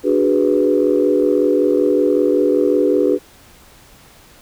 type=chord; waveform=sine; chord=G# half-diminished seventh; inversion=second; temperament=equal; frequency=293.7 / 370 / 415.3 / 493.9 Hz; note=D4 / F#4 / G#4 / B4; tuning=0 / 0 / 0 / 0 cents; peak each=-17 dBFS; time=0.03-3.19 s; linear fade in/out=50 ms; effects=tanh soft clip ceiling -2 dBFS + pink hiss -46 dBFS RMS until 4.41 s